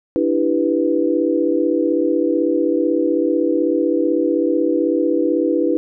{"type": "chord", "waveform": "sine", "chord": "E minor seventh", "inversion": "third", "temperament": "equal", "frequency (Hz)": [293.7, 329.6, 392, 493.9], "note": ["D4", "E4", "G4", "B4"], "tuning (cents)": [0, 0, 0, 0], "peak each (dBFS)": [-20, -18, -23, -20], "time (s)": [0.16, 5.77], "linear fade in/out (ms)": 0, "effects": []}